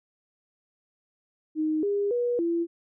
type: tone with pitch steps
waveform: sine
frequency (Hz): 310.9 / 405.2 / 483.6 / 338.1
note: D#4 / G#4 / B4 / E4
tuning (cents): -1 / -43 / -36 / +44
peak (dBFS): -23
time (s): 1.55-2.67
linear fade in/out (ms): 50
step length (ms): 280
effects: none